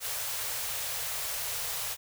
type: band-stop noise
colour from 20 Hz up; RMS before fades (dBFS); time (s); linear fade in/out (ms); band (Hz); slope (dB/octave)
white; -34; 0-1.97; 50; 150 to 420; 96
effects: none